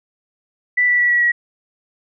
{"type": "tone with pitch steps", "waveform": "sine", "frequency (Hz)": [1975.5, 1960.7, 1946.1, 1931.5, 1917], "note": ["B6", "B6", "B6", "B6", "A#6"], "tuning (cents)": [0, -13, -26, -39, 48], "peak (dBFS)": -12, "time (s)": [0.77, 1.32], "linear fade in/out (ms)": 10, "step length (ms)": 110, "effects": []}